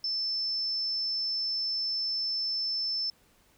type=tone; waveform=sine; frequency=5290 Hz; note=E8; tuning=5 cents sharp; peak=-28 dBFS; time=0.04-3.1 s; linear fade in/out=2 ms; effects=pink hiss -64 dBFS RMS until 3.57 s